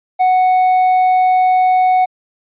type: tone with hard clipping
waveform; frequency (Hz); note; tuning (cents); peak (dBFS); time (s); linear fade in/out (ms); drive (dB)
sine; 740; F#5; 0; -10; 0.19-2.06; 20; 3
effects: resampled to 8000 Hz